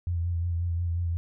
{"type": "tone with vibrato", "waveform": "sine", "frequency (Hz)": 85.8, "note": "F2", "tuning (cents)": -30, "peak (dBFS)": -25, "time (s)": [0.07, 1.17], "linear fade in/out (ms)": 0, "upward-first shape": "sine", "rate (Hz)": 5.6, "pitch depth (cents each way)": 37, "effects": []}